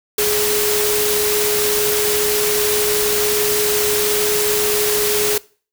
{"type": "tone in noise", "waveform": "sine", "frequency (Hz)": 419.1, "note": "G#4", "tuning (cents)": 16, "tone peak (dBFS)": -18, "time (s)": [0.18, 5.38], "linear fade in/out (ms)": 5, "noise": "white", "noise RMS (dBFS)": -19, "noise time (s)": [0.18, 5.38], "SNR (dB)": -2, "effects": ["noise-tail reverb RT60 0.4 s tail -22 dB re dry"]}